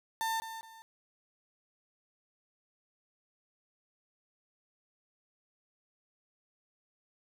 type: tone with echo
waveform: 35% pulse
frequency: 897 Hz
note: A5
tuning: 33 cents sharp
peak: -29 dBFS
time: 0.21-0.4 s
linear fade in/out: 0 ms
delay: 210 ms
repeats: 2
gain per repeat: -10 dB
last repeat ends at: 0.82 s
effects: none